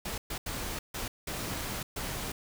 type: noise bursts at uneven times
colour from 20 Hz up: pink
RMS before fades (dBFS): -36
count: 6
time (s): 0.05-0.18 / 0.3-0.38 / 0.46-0.79 / 0.94-1.08 / 1.27-1.83 / 1.96-2.32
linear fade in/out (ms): 5
effects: none